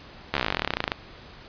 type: slowing click train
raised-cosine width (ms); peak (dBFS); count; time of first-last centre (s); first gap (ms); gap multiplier
0.3; -7; 25; 0.34-0.919; 13; 1.05
effects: pink hiss -46 dBFS RMS until 1.48 s + resampled to 11025 Hz